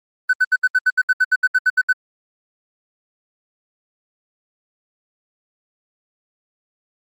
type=tone bursts; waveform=triangle; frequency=1508 Hz; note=F#6; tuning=32 cents sharp; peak=-8 dBFS; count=15; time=0.29-1.929 s; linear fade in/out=10 ms; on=43 ms; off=71 ms; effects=tanh soft clip ceiling -8 dBFS + Opus 24 kbps